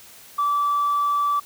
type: tone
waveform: sine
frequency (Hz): 1158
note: D6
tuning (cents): -25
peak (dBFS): -17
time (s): 0.38-1.4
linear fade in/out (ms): 10
effects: tanh soft clip ceiling -15 dBFS + white hiss -46 dBFS RMS until 1.45 s